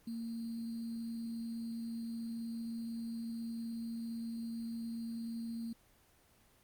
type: tone with sample-and-hold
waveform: sine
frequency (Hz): 229.8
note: A#3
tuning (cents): -25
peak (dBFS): -38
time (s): 0.07-5.73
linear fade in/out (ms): 5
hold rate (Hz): 4410
effects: pink hiss -67 dBFS RMS until 6.63 s + Opus 24 kbps